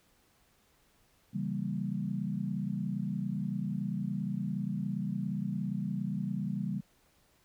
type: chord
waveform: sine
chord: C# diminished seventh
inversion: none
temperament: equal with one note detuned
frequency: 138.59 / 165.48 / 196 / 233.1 Hz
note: C#3 / E3 / G3 / Bb3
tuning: 0 / +7 / 0 / 0 cents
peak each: -38 / -38 / -34 / -40 dBFS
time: 1.33-6.81 s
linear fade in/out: 20 ms
effects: pink hiss -68 dBFS RMS until 7.44 s